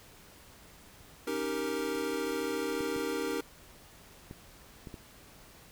square chord, Eb dominant seventh, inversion third, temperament equal, 277.2 / 311.1 / 392 / 466.2 Hz, Db4 / Eb4 / G4 / Bb4, 0 / 0 / 0 / 0 cents, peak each -40 / -38 / -38 / -36 dBFS, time 1.27-3.41 s, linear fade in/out 5 ms
clicks, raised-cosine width 3 ms, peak -30 dBFS, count 5, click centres 2.807 / 2.963 / 4.311 / 4.872 / 4.942 s
effects pink hiss -55 dBFS RMS until 5.71 s

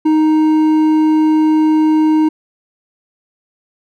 triangle tone with hard clipping, 311.3 Hz, D#4, 1 cent sharp, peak -10 dBFS, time 0.05-2.29 s, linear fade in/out 10 ms, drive 9 dB, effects none

